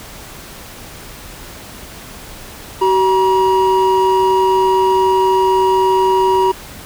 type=tone pair together; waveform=triangle; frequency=379.4 / 956 Hz; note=F#4 / A#5; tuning=+43 / +43 cents; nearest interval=octave + major third; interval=1600 cents; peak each=-11 dBFS; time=2.81-6.52 s; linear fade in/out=10 ms; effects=pink hiss -34 dBFS RMS until 6.85 s